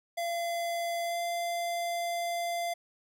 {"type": "tone with pitch glide", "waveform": "square", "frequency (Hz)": [683, 688.9], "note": ["F5", "F5"], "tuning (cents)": [-39, -24], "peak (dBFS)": -31, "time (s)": [0.17, 2.74], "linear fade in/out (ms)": 10, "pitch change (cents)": 15, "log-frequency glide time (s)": [1.04, 1.19], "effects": []}